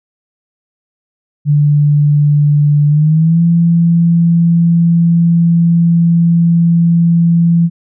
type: tone with pitch glide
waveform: sine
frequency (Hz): 147 to 168.86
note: D3 to E3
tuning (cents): +2 to +42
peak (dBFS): -6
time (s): 1.45-7.7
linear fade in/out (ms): 50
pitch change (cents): +240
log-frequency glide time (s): 2.88-3.41
effects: none